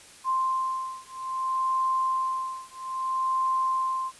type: beating tone pair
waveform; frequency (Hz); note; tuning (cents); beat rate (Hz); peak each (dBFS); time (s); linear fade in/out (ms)
sine; 1046.5 / 1047.11; C6 / C6; 0 / +1; 0.61; -28; 0.24-4.12; 50
effects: white hiss -50 dBFS RMS until 4.19 s + resampled to 24000 Hz